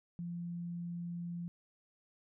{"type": "tone", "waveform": "sine", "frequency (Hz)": 172.5, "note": "F3", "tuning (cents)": -21, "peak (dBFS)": -38, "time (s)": [0.19, 1.48], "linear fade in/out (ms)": 0, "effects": []}